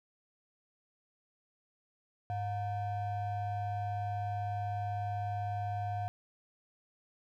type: ring-modulated tone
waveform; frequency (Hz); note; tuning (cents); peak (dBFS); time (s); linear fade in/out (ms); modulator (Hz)
triangle; 410; G#4; -22; -28; 2.3-6.08; 0; 308
effects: none